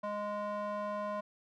square tone with band-pass filter, 207.4 Hz, G#3, 2 cents flat, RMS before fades -37 dBFS, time 0.03-1.21 s, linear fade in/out 10 ms, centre 830 Hz, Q 9.7, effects none

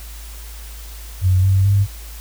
sine tone with pitch steps, 92.5 / 96.04 / 99.71 Hz, F#2 / G2 / G2, 0 / -35 / +30 cents, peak -11 dBFS, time 1.21-1.87 s, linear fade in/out 50 ms, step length 220 ms, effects added 54 Hz sine -32 dBFS peak until 2.2 s + white hiss -40 dBFS RMS until 2.2 s

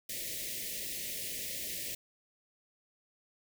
white band-stop noise, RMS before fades -39 dBFS, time 0.09-1.95 s, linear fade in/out 5 ms, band 640 to 1800 Hz, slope 96 dB/octave, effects none

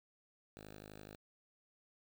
5% pulse tone, 51.91 Hz, G#1, in tune, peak -40 dBFS, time 0.57-1.16 s, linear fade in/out 0 ms, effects 11-bit

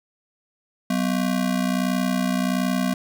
square ring-modulated tone, 220 Hz, A3, in tune, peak -18 dBFS, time 0.9-2.94 s, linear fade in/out 2 ms, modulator 30.7 Hz, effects none

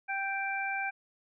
harmonic tone, 784 Hz, G5, in tune, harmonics 1 / 2 / 3, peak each -35 / -35 / -35 dBFS, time 0.08-0.91 s, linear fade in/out 20 ms, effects none

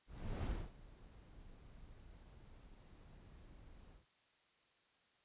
brown noise with ADSR envelope, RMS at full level -39 dBFS, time 0.06-4.06 s, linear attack 390 ms, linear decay 260 ms, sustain -20 dB, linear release 130 ms, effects white hiss -74 dBFS RMS until 5.24 s + resampled to 8000 Hz

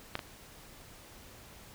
clicks, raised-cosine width 0.3 ms, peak -16 / -22 dBFS, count 2, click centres 0.154 / 0.192 s, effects pink hiss -53 dBFS RMS until 1.74 s

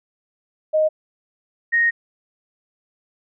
sine tone pair in turn, 622 / 1863.9 Hz, D#5 / A#6, -1 / -1 cents, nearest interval octave + perfect fifth, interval 1900 cents, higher second, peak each -14 dBFS, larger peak neither, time 0.73-0.89 / 1.72-1.91 s, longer second, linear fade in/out 20 ms, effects none

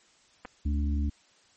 clicks, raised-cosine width 0.5 ms, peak -26 dBFS, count 2, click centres 0.45 / 0.454 s
harmonic tone, 72.4 Hz, D2, 24 cents flat, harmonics 1 / 3 / 4, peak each -25 / -35 / -37 dBFS, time 0.65-1.1 s, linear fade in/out 10 ms
effects white hiss -62 dBFS RMS until 1.56 s + MP3 32 kbps

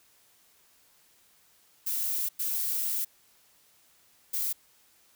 violet noise bursts at uneven times, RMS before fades -30 dBFS, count 3, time 1.86-2.29 / 2.39-3.05 / 4.33-4.53 s, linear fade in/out 10 ms, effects white hiss -63 dBFS RMS until 5.15 s

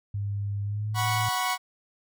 sine tone with pitch glide, 101.2 to 110.36 Hz, G#2 to A2, -44 to +6 cents, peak -27 dBFS, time 0.14-1.29 s, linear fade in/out 5 ms, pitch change +150 cents, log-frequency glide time 0.63-1.05 s
sawtooth chord, F# suspended fourth, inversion none, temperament equal with one note detuned, 740 / 978.7 / 1108.7 Hz, F#5 / B5 / C#6, 0 / -16 / 0 cents, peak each -26 dBFS, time 0.94-1.58 s, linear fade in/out 50 ms
effects none

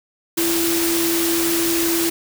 sine tone in noise, 335.5 Hz, E4, 31 cents sharp, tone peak -19 dBFS, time 0.37-2.1 s, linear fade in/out 10 ms, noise white, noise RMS -22 dBFS, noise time 0.37-2.1 s, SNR 0 dB, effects none

